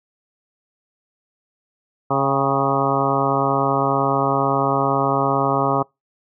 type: harmonic tone with a mistuned harmonic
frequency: 137.7 Hz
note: C#3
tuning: 11 cents flat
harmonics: 1 / 2 / 3 / 4 / 5 / 6 / 7 / 8 / 9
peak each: -25 / -25 / -25 / -25 / -25 / -25 / -25 / -25 / -25 dBFS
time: 2.1-5.83 s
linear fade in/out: 10 ms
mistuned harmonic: 6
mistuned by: -47 cents
effects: noise-tail reverb RT60 0.2 s tail -25 dB re dry